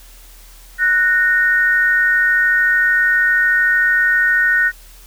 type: tone pair together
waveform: sine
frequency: 1480 / 1847 Hz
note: F#6 / A#6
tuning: 0 / -16 cents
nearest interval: major third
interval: 384 cents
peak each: -14 dBFS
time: 0.78-4.72 s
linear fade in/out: 50 ms
effects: added 40 Hz sine -40 dBFS peak until 5.06 s + white hiss -45 dBFS RMS until 5.06 s